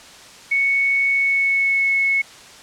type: tone with pitch glide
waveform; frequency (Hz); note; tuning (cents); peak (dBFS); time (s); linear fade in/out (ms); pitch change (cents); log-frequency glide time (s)
sine; 2217 to 2195; C#7 to C#7; 0 to -18; -15; 0.51-2.22; 10; -18; 1.1-1.93
effects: white hiss -42 dBFS RMS until 2.62 s + low-pass 7000 Hz 12 dB/octave